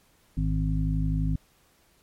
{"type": "harmonic tone", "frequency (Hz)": 51.91, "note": "G#1", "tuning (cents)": 0, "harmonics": [1, 2, 3, 5], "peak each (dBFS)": [-26, -32, -27, -32], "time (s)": [0.37, 1.36], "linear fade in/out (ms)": 5, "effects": ["pink hiss -63 dBFS RMS until 2.02 s", "MP3 64 kbps"]}